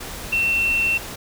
sine tone in noise, 2700 Hz, E7, 41 cents sharp, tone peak -17 dBFS, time 0.32-0.98 s, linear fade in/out 10 ms, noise pink, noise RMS -33 dBFS, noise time 0-1.16 s, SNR +13 dB, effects none

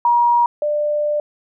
sine tone pair in turn, 953 / 594.5 Hz, A#5 / D5, +38 / +21 cents, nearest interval minor sixth, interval 817 cents, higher first, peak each -11 / -16 dBFS, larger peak first, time 0.05-0.46 / 0.62-1.2 s, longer second, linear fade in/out 2 ms, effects none

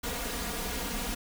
pink noise with comb filter, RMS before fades -34 dBFS, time 0.03-1.15 s, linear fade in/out 10 ms, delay 4.2 ms, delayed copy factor +0.8, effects none

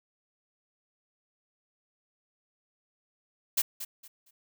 blue noise with echo, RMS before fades -25 dBFS, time 3.57-3.62 s, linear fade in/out 10 ms, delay 230 ms, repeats 3, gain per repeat -12 dB, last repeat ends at 4.31 s, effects none

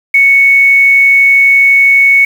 sine tone with quantisation, 2217 Hz, C#7, in tune, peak -3 dBFS, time 0.14-2.25 s, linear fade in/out 5 ms, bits 5, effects none

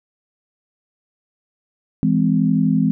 sine chord, E augmented, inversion none, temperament just, 164.81 / 206 / 257.5 Hz, E3 / G#3 / B#3, 0 / -14 / -28 cents, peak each -18 dBFS, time 2.03-2.91 s, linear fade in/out 0 ms, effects none

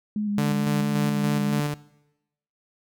sine tone with vibrato, 207.7 Hz, G#3, in tune, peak -23 dBFS, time 0.16-1.6 s, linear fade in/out 2 ms, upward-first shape square, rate 4.5 Hz, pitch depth 23 cents each way
sawtooth tone with tremolo, 146.83 Hz, D3, in tune, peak -19 dBFS, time 0.38-1.74 s, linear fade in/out 2 ms, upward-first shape square, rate 3.5 Hz, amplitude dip 30%
effects noise-tail reverb RT60 0.9 s tail -20 dB re dry

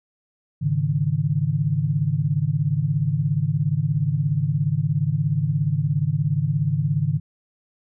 sine chord, Ab suspended fourth, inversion none, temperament equal, 103.83 / 138.59 / 155.56 Hz, Ab2 / Db3 / Eb3, 0 / 0 / 0 cents, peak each -27 / -22 / -22 dBFS, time 0.61-7.2 s, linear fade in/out 20 ms, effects none

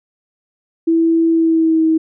sine tone with pitch glide, 329.2 to 320 Hz, E4 to D#4, -2 to +49 cents, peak -10 dBFS, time 0.87-1.98 s, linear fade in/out 10 ms, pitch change -49 cents, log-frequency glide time 1.3-1.85 s, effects none

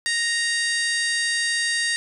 harmonic tone, 932.3 Hz, A#5, in tune, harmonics 2 / 3 / 4 / 5 / 6 / 7 / 8 / 9 / 10, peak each -23 / -34 / -30 / -28 / -37 / -35 / -40 / -32 / -34 dBFS, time 0.06-1.96 s, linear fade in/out 0 ms, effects none

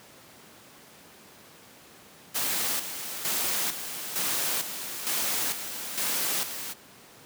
white noise with tremolo, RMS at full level -28 dBFS, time 2.34-6.74 s, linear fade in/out 20 ms, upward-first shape square, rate 1.1 Hz, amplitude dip 60%, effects pink hiss -51 dBFS RMS until 7.25 s + high-pass 150 Hz 12 dB/octave

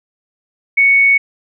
sine tone, 2221 Hz, C#7, 3 cents sharp, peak -7 dBFS, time 0.77-1.18 s, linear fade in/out 10 ms, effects none

